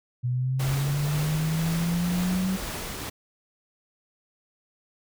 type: linear sweep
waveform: sine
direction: up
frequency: 121.9 to 190.4 Hz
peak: -23 dBFS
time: 0.23-2.57 s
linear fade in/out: 20 ms
type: noise with tremolo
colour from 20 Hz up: pink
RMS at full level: -33 dBFS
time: 0.59-3.1 s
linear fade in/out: 10 ms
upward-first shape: triangle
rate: 2 Hz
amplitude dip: 25%
effects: none